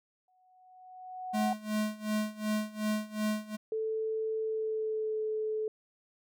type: tone with exponential growth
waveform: sine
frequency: 740 Hz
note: F#5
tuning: in tune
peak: -28 dBFS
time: 0.28-1.53 s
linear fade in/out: 2 ms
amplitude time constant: 270 ms
type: tone with tremolo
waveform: square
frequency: 213.5 Hz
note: G#3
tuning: 48 cents sharp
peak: -28 dBFS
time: 1.33-3.57 s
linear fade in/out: 20 ms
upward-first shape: sine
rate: 2.7 Hz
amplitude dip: 90%
type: tone with pitch glide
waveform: sine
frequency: 440 to 433.2 Hz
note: A4 to A4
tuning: 0 to -27 cents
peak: -30 dBFS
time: 3.72-5.68 s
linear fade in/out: 2 ms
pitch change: -27 cents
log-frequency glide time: 4.41-5.22 s
effects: none